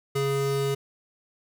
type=tone pair together; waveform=square; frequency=138.36 / 415.3 Hz; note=C#3 / G#4; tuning=-3 / 0 cents; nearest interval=octave + perfect fifth; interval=1903 cents; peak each=-28 dBFS; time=0.15-0.75 s; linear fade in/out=10 ms; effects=none